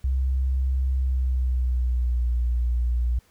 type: tone with pitch glide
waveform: sine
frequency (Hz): 65.41 to 59.98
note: C2 to B1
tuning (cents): 0 to -50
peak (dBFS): -20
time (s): 0.04-3.19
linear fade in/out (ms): 5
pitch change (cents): -150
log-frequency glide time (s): 0.94-2.29
effects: pink hiss -61 dBFS RMS until 3.3 s